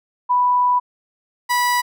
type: tone pair in turn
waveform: sine / 30% pulse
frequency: 987.8 / 979.3 Hz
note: B5 / B5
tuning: 0 / -15 cents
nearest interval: unison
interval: 15 cents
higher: first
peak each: -13 dBFS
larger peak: neither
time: 0.29-0.8 / 1.49-1.82 s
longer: first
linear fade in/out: 20 ms
effects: none